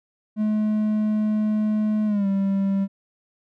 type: tone with pitch glide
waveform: triangle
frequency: 213.6 to 195.87 Hz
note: G#3 to G3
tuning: +49 to -1 cents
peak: -17 dBFS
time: 0.36-2.88 s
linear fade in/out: 50 ms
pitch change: -150 cents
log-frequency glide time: 2.06-2.27 s
effects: none